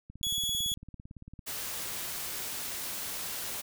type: click train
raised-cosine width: 5 ms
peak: -33 dBFS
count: 24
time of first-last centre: 0.1-1.392 s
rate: 17.8 Hz
type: tone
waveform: sawtooth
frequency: 3373 Hz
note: G#7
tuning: 26 cents sharp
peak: -26 dBFS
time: 0.23-0.74 s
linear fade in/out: 0 ms
type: noise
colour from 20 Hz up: white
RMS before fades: -37 dBFS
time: 1.46-3.62 s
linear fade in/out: 20 ms
effects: none